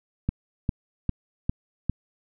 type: click train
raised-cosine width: 5 ms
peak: -11 dBFS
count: 5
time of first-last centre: 0.29-1.896 s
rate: 2.49 Hz
effects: none